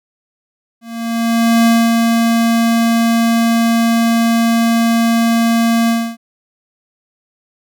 square tone with ADSR envelope, 230.4 Hz, A#3, 20 cents flat, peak -8 dBFS, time 0.81-6.17 s, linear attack 850 ms, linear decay 240 ms, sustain -3 dB, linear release 280 ms, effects none

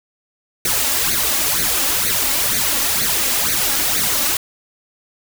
white noise with flanger, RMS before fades -18 dBFS, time 0.65-4.37 s, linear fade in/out 2 ms, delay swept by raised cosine 0.47 to 3.67 ms, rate 2.1 Hz, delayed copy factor +0.75, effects none

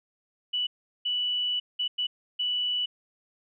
sine tone bursts at uneven times, 2960 Hz, F#7, in tune, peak -25 dBFS, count 5, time 0.53-0.67 / 1.05-1.6 / 1.79-1.88 / 1.98-2.07 / 2.39-2.86 s, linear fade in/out 10 ms, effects none

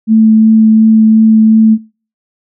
sine tone with vibrato, 220 Hz, A3, in tune, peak -3 dBFS, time 0.07-1.78 s, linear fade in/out 50 ms, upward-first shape triangle, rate 2.8 Hz, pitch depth 10 cents each way, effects noise-tail reverb RT60 0.4 s tail -26 dB re dry

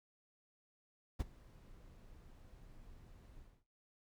brown noise with ADSR envelope, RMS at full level -35 dBFS, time 1.19-3.64 s, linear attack 15 ms, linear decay 25 ms, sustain -23 dB, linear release 240 ms, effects noise-tail reverb RT60 0.3 s tail -17 dB re dry

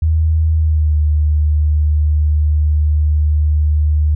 sine tone with pitch glide, 79.4 to 75.55 Hz, D#2 to D2, +36 to +50 cents, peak -10 dBFS, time 0.02-4.15 s, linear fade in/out 5 ms, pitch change -86 cents, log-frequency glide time 0.54-0.97 s, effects none

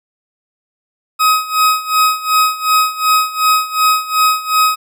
40% pulse tone with tremolo, 1265 Hz, D#6, 28 cents sharp, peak -7 dBFS, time 1.19-4.76 s, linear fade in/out 20 ms, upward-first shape sine, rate 2.7 Hz, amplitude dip 85%, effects none

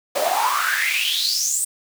pink noise with high-pass filter sweep, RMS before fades -21 dBFS, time 0.15-1.65 s, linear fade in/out 10 ms, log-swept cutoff 540 to 8800 Hz, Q 8.7, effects none

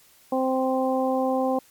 harmonic tone, 261 Hz, C4, 4 cents flat, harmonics 1 / 2 / 3 / 4, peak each -25 / -24 / -27 / -33 dBFS, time 0.32-1.59 s, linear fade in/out 5 ms, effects white hiss -56 dBFS RMS until 1.7 s + MP3 96 kbps

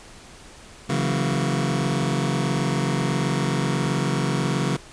sawtooth chord, F# dominant seventh, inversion second, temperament just, 138.75 / 166.5 / 185 / 231.2 Hz, C#3 / E3 / F#3 / A#3, +2 / +18 / 0 / -14 cents, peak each -20 / -23 / -23 / -26 dBFS, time 0.89-4.77 s, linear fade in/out 10 ms, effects pink hiss -45 dBFS RMS until 4.92 s + resampled to 22050 Hz

